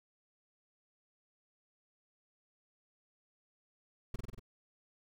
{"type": "noise with echo", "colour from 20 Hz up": "brown", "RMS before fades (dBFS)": -36, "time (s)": [4.14, 4.16], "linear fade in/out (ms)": 5, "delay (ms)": 47, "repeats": 5, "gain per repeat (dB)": -2, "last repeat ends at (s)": 4.395, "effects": []}